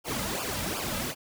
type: noise with flanger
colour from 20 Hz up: pink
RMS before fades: -32 dBFS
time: 0.04-1.15 s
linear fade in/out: 50 ms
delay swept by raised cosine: 0.5 to 2.8 ms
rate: 2.7 Hz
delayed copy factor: -0.9
effects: none